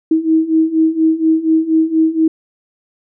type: beating tone pair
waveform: sine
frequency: 317.6 / 321.8 Hz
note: D#4 / E4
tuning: +36 / -42 cents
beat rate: 4.2 Hz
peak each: -15 / -12 dBFS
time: 0.11-2.28 s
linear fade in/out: 5 ms
effects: none